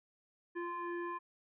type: tone with frequency modulation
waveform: sine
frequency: 345.3 Hz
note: F4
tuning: 20 cents flat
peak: -37 dBFS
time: 0.55-1.19 s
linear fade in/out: 20 ms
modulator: 693 Hz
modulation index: 1.7
effects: none